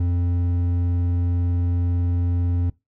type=tone with hard clipping; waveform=triangle; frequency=87.8 Hz; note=F2; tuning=10 cents sharp; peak=-20 dBFS; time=0-2.7 s; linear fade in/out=5 ms; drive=10 dB; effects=noise-tail reverb RT60 0.2 s tail -21 dB re dry